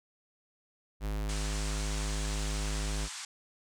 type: tone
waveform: square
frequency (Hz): 51.91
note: G#1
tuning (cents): 0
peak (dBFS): -32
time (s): 1-3.09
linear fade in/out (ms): 50
type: band-pass noise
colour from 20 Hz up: white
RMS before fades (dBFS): -42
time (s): 1.29-3.25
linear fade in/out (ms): 2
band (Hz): 840 to 8900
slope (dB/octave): 48
effects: none